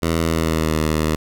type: tone with pitch glide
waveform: 10% pulse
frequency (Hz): 82.41 to 78.01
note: E2 to D#2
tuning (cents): 0 to +5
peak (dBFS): -9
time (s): 0.02-1.16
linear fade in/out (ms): 10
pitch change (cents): -95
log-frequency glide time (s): 0.21-0.8
effects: none